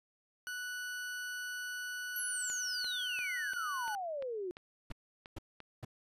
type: tone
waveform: 40% pulse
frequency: 1480 Hz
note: F#6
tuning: in tune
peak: -38 dBFS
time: 0.47-3.95 s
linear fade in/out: 0 ms
type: exponential sweep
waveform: sine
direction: down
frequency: 11840 to 349.2 Hz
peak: -36 dBFS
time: 2.16-4.51 s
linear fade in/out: 0 ms
type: click train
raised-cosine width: 0.3 ms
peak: -32 dBFS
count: 10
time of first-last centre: 2.5-5.603 s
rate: 2.9 Hz
type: noise bursts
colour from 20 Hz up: brown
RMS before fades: -42 dBFS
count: 3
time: 4.9-5.849 s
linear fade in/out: 5 ms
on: 23 ms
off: 440 ms
effects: resampled to 32000 Hz